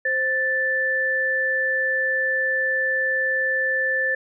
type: tone pair together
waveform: sine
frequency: 523.3 / 1760.2 Hz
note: C5 / A6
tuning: 0 / 0 cents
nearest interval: octave + major sixth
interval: 2100 cents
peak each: -27 / -20 dBFS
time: 0.05-4.15 s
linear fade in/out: 5 ms
effects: none